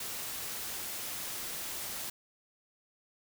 white noise, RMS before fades -39 dBFS, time 0-2.1 s, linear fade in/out 5 ms, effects none

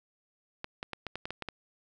clicks, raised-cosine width 0.3 ms, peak -20 dBFS, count 9, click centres 0.644 / 0.829 / 0.933 / 1.067 / 1.156 / 1.255 / 1.306 / 1.423 / 1.487 s, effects none

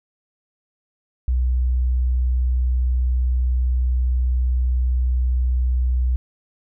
sine tone, 62.4 Hz, B1, 19 cents sharp, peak -16 dBFS, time 1.28-6.16 s, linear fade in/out 0 ms, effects none

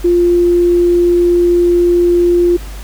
sine tone, 349.2 Hz, F4, in tune, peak -7 dBFS, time 0.04-2.57 s, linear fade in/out 10 ms, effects added 50 Hz sine -24 dBFS peak until 2.83 s + pink hiss -35 dBFS RMS until 2.83 s

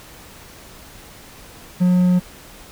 triangle tone, 180.3 Hz, F#3, 45 cents flat, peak -10 dBFS, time 1.8-2.2 s, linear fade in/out 20 ms, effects pink hiss -42 dBFS RMS until 2.71 s

